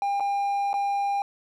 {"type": "tone with dropouts", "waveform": "triangle", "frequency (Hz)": 802, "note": "G5", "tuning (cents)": 39, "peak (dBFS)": -21, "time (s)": [0.02, 1.22], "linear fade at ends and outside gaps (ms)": 1, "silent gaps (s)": [[0.199, 0.205], [0.731, 0.74]], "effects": []}